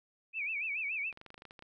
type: tone with vibrato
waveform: sine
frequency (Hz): 2440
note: D#7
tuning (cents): -34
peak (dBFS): -33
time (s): 0.33-1.13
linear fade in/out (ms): 50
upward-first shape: sine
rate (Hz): 7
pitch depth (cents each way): 160
type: clicks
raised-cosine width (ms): 0.3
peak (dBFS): -34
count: 12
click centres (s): 1.127 / 1.174 / 1.214 / 1.263 / 1.304 / 1.343 / 1.379 / 1.421 / 1.453 / 1.509 / 1.592 / 1.624
effects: none